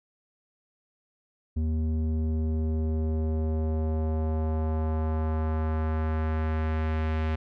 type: tone with low-pass filter sweep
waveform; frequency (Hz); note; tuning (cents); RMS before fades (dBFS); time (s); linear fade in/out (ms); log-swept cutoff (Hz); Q
square; 78.8; D#2; +23; -27; 1.56-7.36; 10; 230 to 2500; 1.2
effects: none